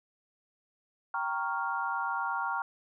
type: chord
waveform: sine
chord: G half-diminished seventh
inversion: none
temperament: equal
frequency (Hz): 784 / 932.3 / 1108.7 / 1396.9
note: G5 / Bb5 / Db6 / F6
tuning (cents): 0 / 0 / 0 / 0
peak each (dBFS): -37 / -34 / -36 / -34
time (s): 1.14-2.62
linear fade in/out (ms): 2
effects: none